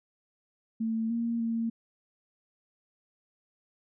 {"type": "tone with pitch steps", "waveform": "sine", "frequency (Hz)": [224.2, 232.6, 228.7], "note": ["A3", "A#3", "A#3"], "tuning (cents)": [33, -4, -33], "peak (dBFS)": -27, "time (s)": [0.8, 1.7], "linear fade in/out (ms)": 10, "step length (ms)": 300, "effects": []}